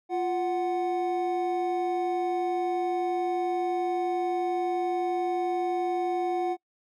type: tone pair together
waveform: triangle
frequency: 349.5 / 740 Hz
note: F4 / F#5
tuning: +1 / 0 cents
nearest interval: octave + minor second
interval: 1299 cents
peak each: -26 dBFS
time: 0.09-6.57 s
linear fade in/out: 50 ms
effects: noise-tail reverb RT60 0.1 s tail -26 dB re dry